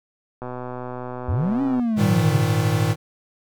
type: click train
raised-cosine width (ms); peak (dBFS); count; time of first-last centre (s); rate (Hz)
1; -18; 173; 0.42-1.796; 125
type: linear two-way sweep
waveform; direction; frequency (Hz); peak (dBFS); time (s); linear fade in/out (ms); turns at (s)
triangle; up then down; 68.9 to 279 to 129.3; -17; 1.28-2.41; 10; 1.62
type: chord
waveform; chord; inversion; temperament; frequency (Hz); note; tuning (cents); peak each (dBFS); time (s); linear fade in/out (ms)
square; Ab suspended second; none; equal with one note detuned; 103.83 / 116.54 / 156.92; Ab2 / Bb2 / Eb3; 0 / 0 / +15; -23; 1.96-2.96; 50
effects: none